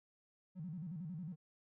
triangle tone with vibrato, 168.3 Hz, E3, 36 cents sharp, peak -38 dBFS, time 0.55-1.36 s, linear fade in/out 50 ms, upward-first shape square, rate 11 Hz, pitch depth 160 cents each way, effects tanh soft clip ceiling -40 dBFS

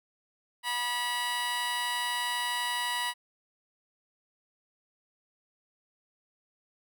15% pulse tone with amplitude modulation, 972 Hz, B5, 28 cents flat, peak -20 dBFS, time 0.63-3.14 s, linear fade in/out 50 ms, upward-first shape sine, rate 249 Hz, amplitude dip 55%, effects none

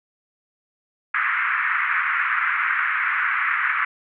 pink band-pass noise, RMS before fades -22 dBFS, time 1.14-3.85 s, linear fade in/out 5 ms, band 1200 to 2200 Hz, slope 48 dB/octave, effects none

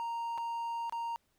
triangle tone with dropouts, 930 Hz, A#5, 4 cents flat, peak -32 dBFS, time 0-1.16 s, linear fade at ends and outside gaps 0 ms, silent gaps 0.377-0.381 / 0.896-0.924 s, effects pink hiss -75 dBFS RMS until 1.38 s

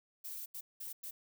violet noise bursts at uneven times, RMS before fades -44 dBFS, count 4, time 0.24-0.46 / 0.54-0.61 / 0.8-0.93 / 1.03-1.11 s, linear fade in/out 10 ms, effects none

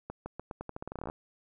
accelerating click train, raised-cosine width 1 ms, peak -24 dBFS, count 18, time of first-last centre 0.1-1.099 s, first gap 160 ms, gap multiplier 0.85, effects none

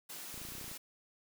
white high-pass noise, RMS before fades -46 dBFS, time 0.09-0.78 s, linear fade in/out 10 ms, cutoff 150 Hz, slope 96 dB/octave
clicks, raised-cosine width 3 ms, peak -38 dBFS, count 12, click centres 0.342 / 0.377 / 0.416 / 0.451 / 0.487 / 0.521 / 0.552 / 0.582 / 0.613 / 0.643 / 0.68 / 0.715 s
effects none

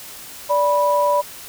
sine tone pair together, 583 / 981.2 Hz, D5 / B5, -13 / -12 cents, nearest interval major sixth, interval 901 cents, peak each -17 dBFS, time 0.49-1.22 s, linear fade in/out 20 ms, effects white hiss -37 dBFS RMS until 1.48 s

